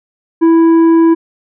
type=tone with tanh clipping; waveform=sine; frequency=329.6 Hz; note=E4; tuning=in tune; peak=-6 dBFS; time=0.41-1.15 s; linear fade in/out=20 ms; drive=7 dB; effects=none